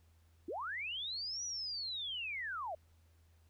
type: linear two-way sweep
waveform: sine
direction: up then down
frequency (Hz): 280 to 5920 to 586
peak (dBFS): -38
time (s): 0.48-2.75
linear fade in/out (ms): 5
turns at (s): 1.44
effects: added 82 Hz sine -64 dBFS peak until 3.49 s + pink hiss -75 dBFS RMS until 3.49 s